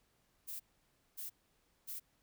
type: noise bursts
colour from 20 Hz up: violet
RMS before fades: -44 dBFS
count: 3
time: 0.47-2 s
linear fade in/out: 20 ms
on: 130 ms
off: 570 ms
effects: pink hiss -75 dBFS RMS until 2.22 s